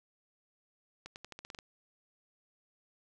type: accelerating click train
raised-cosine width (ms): 0.2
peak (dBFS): -28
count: 9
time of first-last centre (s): 1.06-1.588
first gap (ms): 99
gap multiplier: 0.88
effects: none